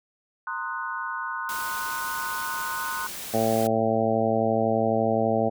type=chord; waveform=sine; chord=C half-diminished seventh; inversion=third; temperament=equal with one note detuned; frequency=922.7 / 1046.5 / 1244.5 / 1480 Hz; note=Bb5 / C6 / Eb6 / Gb6; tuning=-18 / 0 / 0 / 0 cents; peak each=-36 / -33 / -36 / -32 dBFS; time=0.47-3.07 s; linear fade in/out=2 ms
type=noise; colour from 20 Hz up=white; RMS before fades=-36 dBFS; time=1.49-3.67 s; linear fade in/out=0 ms
type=harmonic tone; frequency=111.9 Hz; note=A2; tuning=30 cents sharp; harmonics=1 / 2 / 3 / 4 / 5 / 6 / 7; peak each=-32 / -27 / -32 / -28 / -27 / -26 / -29 dBFS; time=3.33-5.5 s; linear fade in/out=20 ms
effects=none